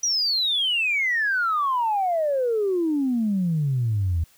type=exponential sweep; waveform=sine; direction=down; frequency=5920 to 78.6 Hz; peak=-19 dBFS; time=0.03-4.24 s; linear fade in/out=5 ms; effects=tanh soft clip ceiling -15 dBFS + white hiss -57 dBFS RMS until 4.37 s